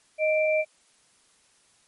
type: tone pair together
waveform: sine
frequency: 622.3 / 2353 Hz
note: D#5 / D7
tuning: 0 / +3 cents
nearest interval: octave + major seventh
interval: 2303 cents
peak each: -21 / -27 dBFS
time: 0.18-0.65 s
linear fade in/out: 50 ms
effects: white hiss -62 dBFS RMS until 1.87 s + MP3 48 kbps